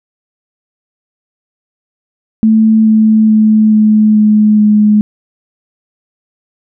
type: tone with pitch steps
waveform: sine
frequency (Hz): 220 / 218.1 / 216.2 / 214.4 / 212.5 / 210.7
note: A3 / A3 / A3 / A3 / G#3 / G#3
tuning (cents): 0 / -15 / -30 / -45 / +40 / +25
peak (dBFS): -4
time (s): 2.43-5.01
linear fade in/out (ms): 0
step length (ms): 430
effects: none